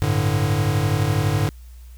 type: chord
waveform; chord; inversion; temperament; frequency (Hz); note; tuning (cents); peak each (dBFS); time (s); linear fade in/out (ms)
square; G suspended second; none; equal; 98 / 110 / 146.83; G2 / A2 / D3; 0 / 0 / 0; -23; 0.02-1.49; 0
effects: added 60 Hz sine -38 dBFS peak until 1.97 s + white hiss -56 dBFS RMS until 1.97 s